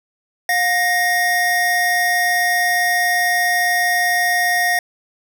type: tone pair together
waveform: square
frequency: 712.3 / 1864.7 Hz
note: F5 / A#6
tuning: +34 / 0 cents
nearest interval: octave + perfect fourth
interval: 1666 cents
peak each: -20 / -17 dBFS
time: 0.49-4.79 s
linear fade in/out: 2 ms
effects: none